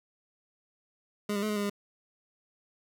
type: tone with pitch steps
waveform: 25% pulse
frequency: 207 / 201.1 / 213.9 / 210 / 204.4 / 203 Hz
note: G#3 / G3 / A3 / G#3 / G#3 / G#3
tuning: -5 / +44 / -49 / +19 / -27 / -39 cents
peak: -25 dBFS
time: 1.29-1.698 s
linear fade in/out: 5 ms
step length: 68 ms
effects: none